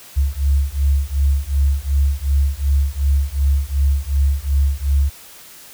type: beating tone pair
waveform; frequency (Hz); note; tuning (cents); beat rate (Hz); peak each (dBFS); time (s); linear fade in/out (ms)
sine; 68.5 / 71.2; C#2 / C#2; -20 / +47; 2.7; -17; 0.16-5.1; 20
effects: white hiss -41 dBFS RMS until 5.73 s